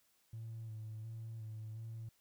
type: tone with vibrato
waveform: triangle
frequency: 111 Hz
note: A2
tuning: 16 cents sharp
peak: -40 dBFS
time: 0.33-2.09 s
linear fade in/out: 5 ms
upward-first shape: square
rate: 1.4 Hz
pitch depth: 29 cents each way
effects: tanh soft clip ceiling -40 dBFS + white hiss -74 dBFS RMS until 2.2 s